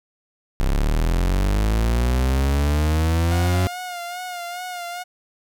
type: linear sweep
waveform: 40% pulse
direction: up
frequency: 32 to 92.5 Hz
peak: -16 dBFS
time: 0.6-3.67 s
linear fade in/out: 0 ms
type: tone with vibrato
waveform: sawtooth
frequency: 712 Hz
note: F5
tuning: 33 cents sharp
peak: -25 dBFS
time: 3.3-5.04 s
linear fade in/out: 20 ms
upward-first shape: sine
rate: 2.4 Hz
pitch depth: 48 cents each way
effects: none